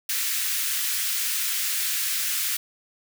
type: high-pass noise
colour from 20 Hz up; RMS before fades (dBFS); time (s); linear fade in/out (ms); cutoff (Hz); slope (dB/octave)
white; -26; 0.09-2.57; 5; 1500; 24
effects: none